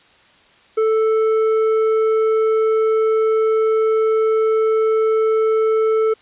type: tone with hard clipping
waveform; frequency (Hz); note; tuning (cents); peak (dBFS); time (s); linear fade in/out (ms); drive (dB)
triangle; 440; A4; 0; -15; 0.77-6.14; 10; 10
effects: white hiss -51 dBFS RMS until 6.21 s + resampled to 8000 Hz